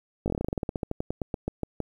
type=slowing click train; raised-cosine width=2 ms; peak=-15 dBFS; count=23; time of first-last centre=0.26-1.803 s; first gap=19 ms; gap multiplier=1.11; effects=9-bit